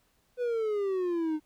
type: exponential sweep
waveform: triangle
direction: down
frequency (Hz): 500 to 302.6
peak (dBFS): -25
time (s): 0.37-1.4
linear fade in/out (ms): 50
effects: pink hiss -70 dBFS RMS until 1.45 s